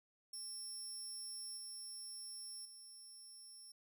20% pulse tone with level steps, 5400 Hz, E8, 41 cents sharp, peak -40 / -42 / -49 dBFS, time 0.33-3.72 s, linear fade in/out 5 ms, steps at 1.57 / 2.65 s, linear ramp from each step 5 ms, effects none

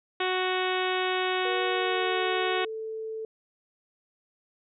harmonic tone, 370 Hz, F#4, in tune, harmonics 1 / 2 / 3 / 4 / 5 / 6 / 7 / 8 / 9 / 10, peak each -29 / -32 / -34 / -35 / -36 / -37 / -37 / -38 / -39 / -39 dBFS, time 0.2-2.65 s, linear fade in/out 5 ms
sine tone with pitch glide, 478.5 to 441.3 Hz, A#4 to A4, +45 to +5 cents, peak -32 dBFS, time 1.45-3.25 s, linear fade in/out 2 ms, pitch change -140 cents, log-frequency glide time 1.68-2.25 s
effects none

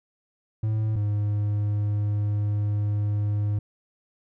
triangle tone pair in turn, 108.8 / 103.73 Hz, A2 / G#2, -19 / -2 cents, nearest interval minor second, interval 83 cents, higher first, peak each -20 dBFS, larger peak neither, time 0.63-0.96 / 0.96-3.59 s, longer second, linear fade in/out 5 ms, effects none

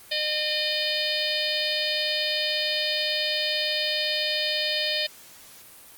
harmonic tone, 609 Hz, D#5, 37 cents flat, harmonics 1 / 3 / 4 / 5 / 6 / 7 / 8, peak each -32 / -33 / -33 / -30 / -30 / -31 / -31 dBFS, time 0.11-5.07 s, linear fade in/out 10 ms, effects white hiss -48 dBFS RMS until 5.97 s + Opus 32 kbps

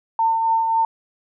sine tone with tremolo, 903 Hz, A5, 45 cents sharp, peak -14 dBFS, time 0.19-0.85 s, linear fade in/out 2 ms, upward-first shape triangle, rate 3.7 Hz, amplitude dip 40%, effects none

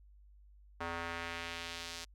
square tone with band-pass filter sweep, 84.5 Hz, E2, 43 cents sharp, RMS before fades -42 dBFS, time 0.8-2.05 s, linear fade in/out 10 ms, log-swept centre 1200 to 5200 Hz, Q 1.1, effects added 50 Hz sine -57 dBFS peak until 2.14 s

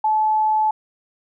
sine tone, 864 Hz, A5, 32 cents flat, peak -15 dBFS, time 0.04-0.71 s, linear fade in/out 5 ms, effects none

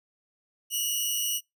10% pulse tone pair together, 2859 / 2960 Hz, F7 / F#7, +40 / 0 cents, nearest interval minor second, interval 60 cents, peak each -21 dBFS, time 0.7-1.41 s, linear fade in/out 50 ms, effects noise-tail reverb RT60 0.2 s tail -26 dB re dry

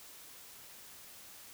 silence, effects white hiss -53 dBFS RMS until 1.53 s

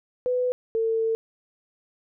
sine tone pair in turn, 499.2 / 449.5 Hz, B4 / A4, +19 / +37 cents, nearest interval major second, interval 182 cents, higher first, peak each -21 dBFS, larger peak neither, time 0.26-0.52 / 0.75-1.15 s, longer second, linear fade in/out 0 ms, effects none

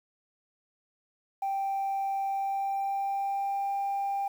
sine tone with pitch glide, 784 to 794 Hz, G5 to G5, 0 to +22 cents, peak -26 dBFS, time 1.42-4.28 s, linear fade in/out 5 ms, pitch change +22 cents, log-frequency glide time 2.28-3.71 s, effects tanh soft clip ceiling -25 dBFS + 9-bit

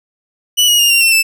sawtooth tone with pitch steps, 2958 / 2892 / 2828 / 2765 / 2703 / 2643 Hz, F#7 / F#7 / F7 / F7 / E7 / E7, -1 / -40 / +21 / -18 / +43 / +4 cents, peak -5 dBFS, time 0.57-1.23 s, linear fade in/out 20 ms, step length 110 ms, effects none

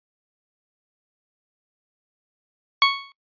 15% pulse tone with exponential decay, 1108.7 Hz, C#6, in tune, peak -4 dBFS, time 2.82-3.12 s, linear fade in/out 1 ms, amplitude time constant 65 ms, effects noise-tail reverb RT60 0.1 s tail -24 dB re dry + resampled to 11025 Hz

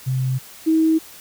sine tone pair in turn, 130.1 / 319.8 Hz, C3 / D#4, -9 / +48 cents, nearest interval octave + major third, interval 1557 cents, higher second, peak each -18 / -13 dBFS, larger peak second, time 0.06-0.39 / 0.66-0.99 s, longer neither, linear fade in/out 20 ms, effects white hiss -42 dBFS RMS until 1.2 s

